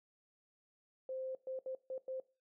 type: tone bursts at uneven times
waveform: sine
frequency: 522 Hz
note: C5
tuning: 4 cents flat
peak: -39 dBFS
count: 5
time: 1.09-1.35 / 1.47-1.59 / 1.66-1.75 / 1.9-1.98 / 2.08-2.2 s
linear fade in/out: 2 ms
effects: noise-tail reverb RT60 0.3 s tail -19 dB re dry